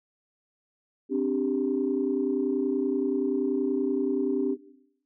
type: chord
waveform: sine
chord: C suspended second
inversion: none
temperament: equal with one note detuned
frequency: 261.6 / 292.1 / 392 Hz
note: C4 / D4 / G4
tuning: 0 / -9 / 0 cents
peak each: -27 dBFS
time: 1.09-4.57 s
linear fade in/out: 50 ms
effects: noise-tail reverb RT60 0.8 s tail -18 dB re dry + tanh soft clip ceiling -15 dBFS